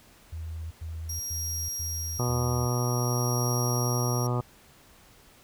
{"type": "tone bursts", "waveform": "sine", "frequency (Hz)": 81, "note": "E2", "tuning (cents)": -30, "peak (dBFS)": -33, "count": 5, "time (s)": [0.32, 2.67], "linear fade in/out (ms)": 10, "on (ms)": 390, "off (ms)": 100}
{"type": "tone with tremolo", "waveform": "30% pulse", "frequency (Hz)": 5640, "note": "F8", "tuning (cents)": 16, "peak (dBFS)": -27, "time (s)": [1.09, 4.27], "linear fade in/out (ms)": 5, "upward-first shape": "sine", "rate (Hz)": 0.5, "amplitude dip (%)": 45}
{"type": "harmonic tone", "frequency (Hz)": 122.6, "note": "B2", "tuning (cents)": -12, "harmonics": [1, 2, 3, 4, 5, 6, 7, 8, 9, 10], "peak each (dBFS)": [-26, -35, -35, -37, -39, -40, -40, -41, -41, -38], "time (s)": [2.19, 4.41], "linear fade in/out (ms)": 5}
{"effects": ["pink hiss -56 dBFS RMS until 5.43 s"]}